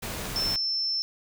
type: noise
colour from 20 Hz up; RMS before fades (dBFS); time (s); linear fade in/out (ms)
pink; -34; 0.02-0.56; 10
type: clicks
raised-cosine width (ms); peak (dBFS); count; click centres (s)
0.2; -20; 2; 0.255 / 0.558
type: tone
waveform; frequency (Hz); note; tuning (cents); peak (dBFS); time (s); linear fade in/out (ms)
sine; 5330; E8; +18; -25; 0.36-1.02; 0
effects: none